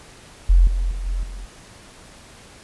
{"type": "tone with level steps", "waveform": "sine", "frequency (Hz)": 43.65, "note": "F1", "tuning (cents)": 0, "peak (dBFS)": [-9, -18, -24, -20, -30], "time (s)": [0.49, 1.46], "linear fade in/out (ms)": 10, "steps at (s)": [0.67, 0.91, 1.06, 1.23], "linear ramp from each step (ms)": 2, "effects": ["pink hiss -45 dBFS RMS until 2.63 s", "resampled to 24000 Hz"]}